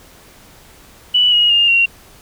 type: tone with pitch steps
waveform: sine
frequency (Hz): 2960 / 2889 / 2820 / 2752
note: F#7 / F#7 / F7 / F7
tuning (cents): 0 / -42 / +16 / -26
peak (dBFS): -9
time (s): 1.14-1.86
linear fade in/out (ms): 10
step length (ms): 180
effects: pink hiss -44 dBFS RMS until 2.21 s